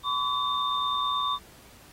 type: tone cluster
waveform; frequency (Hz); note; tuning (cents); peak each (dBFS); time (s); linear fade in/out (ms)
sine; 1011 / 1140 / 3615; B5 / C#6 / A7; +40 / +48 / +46; -32 / -27 / -30; 0.03-1.39; 50
effects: pink hiss -53 dBFS RMS until 1.92 s + AAC 48 kbps